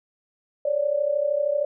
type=tone pair together; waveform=sine; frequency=554.3 / 587.3 Hz; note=C#5 / D5; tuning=0 / 0 cents; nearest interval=minor second; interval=100 cents; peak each=-25 / -22 dBFS; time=0.65-1.65 s; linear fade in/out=5 ms; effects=none